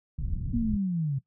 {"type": "low-pass noise", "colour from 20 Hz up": "pink", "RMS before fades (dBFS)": -31, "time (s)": [0.18, 0.77], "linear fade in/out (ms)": 10, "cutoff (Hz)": 160, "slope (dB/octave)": 24}
{"type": "linear sweep", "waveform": "sine", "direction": "down", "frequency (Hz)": [243.3, 130.81], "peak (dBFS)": -25, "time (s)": [0.53, 1.19], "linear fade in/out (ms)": 10}
{"effects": ["noise-tail reverb RT60 0.1 s tail -17 dB re dry"]}